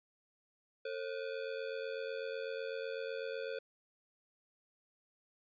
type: ring-modulated tone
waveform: square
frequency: 493.9 Hz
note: B4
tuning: in tune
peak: -36 dBFS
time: 0.85-3.59 s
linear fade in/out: 5 ms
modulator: 44 Hz
effects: resampled to 11025 Hz